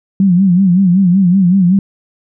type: tone with vibrato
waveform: sine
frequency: 185 Hz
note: F#3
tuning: in tune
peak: -6 dBFS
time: 0.2-1.79 s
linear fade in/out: 2 ms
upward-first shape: sine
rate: 5.3 Hz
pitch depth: 120 cents each way
effects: none